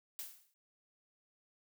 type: noise with exponential decay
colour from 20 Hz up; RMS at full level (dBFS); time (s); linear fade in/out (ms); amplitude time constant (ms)
blue; -41; 0.19-0.54; 0; 75
effects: none